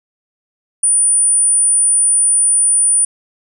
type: tone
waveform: sine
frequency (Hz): 9410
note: D9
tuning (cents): +2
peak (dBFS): -9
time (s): 0.83-3.05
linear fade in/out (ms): 5
effects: none